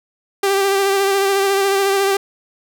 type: tone with vibrato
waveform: sawtooth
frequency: 393.2 Hz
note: G4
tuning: 5 cents sharp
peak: -10 dBFS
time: 0.43-2.17 s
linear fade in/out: 5 ms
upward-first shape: sine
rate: 14 Hz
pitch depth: 27 cents each way
effects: none